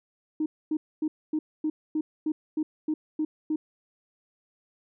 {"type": "tone bursts", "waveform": "sine", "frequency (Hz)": 309.4, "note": "D#4", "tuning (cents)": -10, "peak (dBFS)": -23, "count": 11, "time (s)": [0.4, 3.56], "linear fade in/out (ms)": 5, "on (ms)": 60, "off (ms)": 250, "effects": ["tanh soft clip ceiling -19 dBFS"]}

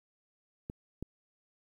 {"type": "clicks", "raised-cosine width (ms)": 3, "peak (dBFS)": [-25, -25], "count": 2, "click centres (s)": [0.699, 1.026], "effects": ["10-bit"]}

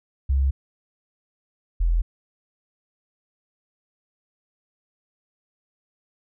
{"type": "tone pair in turn", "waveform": "sine", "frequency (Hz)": [67.7, 42.13], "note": ["C#2", "E1"], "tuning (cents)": [-40, 38], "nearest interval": "minor sixth", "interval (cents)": 822, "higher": "first", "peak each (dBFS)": -17, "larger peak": "neither", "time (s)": [[0.29, 0.51], [1.8, 2.02]], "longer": "neither", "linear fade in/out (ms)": 10, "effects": []}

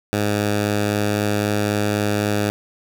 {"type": "tone", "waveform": "10% pulse", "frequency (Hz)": 103.83, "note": "G#2", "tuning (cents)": 0, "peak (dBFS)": -10, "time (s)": [0.13, 2.5], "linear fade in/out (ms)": 0, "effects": []}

